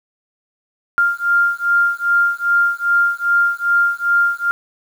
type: beating tone pair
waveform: sine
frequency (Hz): 1396.9 / 1399.4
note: F6 / F6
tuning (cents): 0 / +3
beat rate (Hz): 2.5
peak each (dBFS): -16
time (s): 0.98-4.51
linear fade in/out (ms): 0
effects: 7-bit

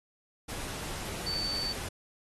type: tone in noise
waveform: sine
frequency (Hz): 4543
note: C#8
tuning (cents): +42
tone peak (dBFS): -31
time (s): 1.26-1.73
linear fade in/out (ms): 10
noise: pink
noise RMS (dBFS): -39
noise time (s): 0.48-1.89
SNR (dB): +5
effects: AAC 32 kbps

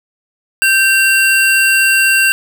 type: tone pair together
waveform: square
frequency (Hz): 1564 / 2744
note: G6 / F7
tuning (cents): -4 / -31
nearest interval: minor seventh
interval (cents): 973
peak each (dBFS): -12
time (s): 0.62-2.32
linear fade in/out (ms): 0
effects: 7-bit

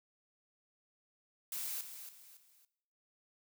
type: noise with echo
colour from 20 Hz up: blue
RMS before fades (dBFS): -40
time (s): 1.52-1.81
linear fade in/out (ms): 2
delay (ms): 280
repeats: 3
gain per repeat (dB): -9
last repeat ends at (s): 2.65
effects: noise-tail reverb RT60 0.7 s tail -17 dB re dry

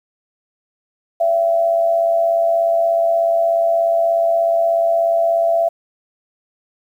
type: tone with amplitude modulation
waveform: sine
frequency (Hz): 671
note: E5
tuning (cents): +31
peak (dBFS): -10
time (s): 1.2-5.69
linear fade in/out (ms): 10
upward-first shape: sine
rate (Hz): 96.7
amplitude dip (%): 55
effects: 8-bit

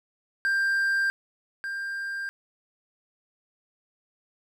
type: tone pair in turn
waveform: triangle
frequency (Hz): 1586 / 1592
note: G6 / G6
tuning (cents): +20 / +26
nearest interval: unison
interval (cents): 6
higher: second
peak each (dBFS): -20 / -28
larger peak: first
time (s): 0.45-1.1 / 1.64-2.29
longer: neither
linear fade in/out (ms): 0
effects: none

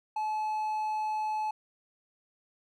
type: tone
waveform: triangle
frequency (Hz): 860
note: A5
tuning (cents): -40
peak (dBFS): -27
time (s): 0.16-1.51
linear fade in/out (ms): 5
effects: none

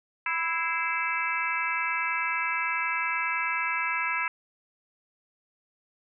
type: harmonic tone with a mistuned harmonic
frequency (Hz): 329.6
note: E4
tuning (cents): 0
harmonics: 3 / 4 / 5 / 6 / 7 / 8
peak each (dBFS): -33 / -33 / -33 / -33 / -33 / -33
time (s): 0.26-4.28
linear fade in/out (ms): 2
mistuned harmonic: 6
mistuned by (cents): +88
effects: none

